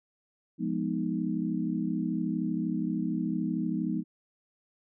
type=chord; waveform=sine; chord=F half-diminished seventh; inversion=none; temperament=equal; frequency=174.61 / 207.7 / 246.9 / 311.1 Hz; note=F3 / Ab3 / Cb4 / Eb4; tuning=0 / 0 / 0 / 0 cents; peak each=-33 dBFS; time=0.58-4.04 s; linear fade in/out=50 ms; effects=none